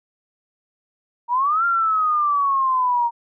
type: exponential two-way sweep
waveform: sine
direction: up then down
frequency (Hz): 932.3 to 1396.9 to 932.3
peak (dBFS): -16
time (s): 1.28-3.11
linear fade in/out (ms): 50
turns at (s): 1.65
effects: none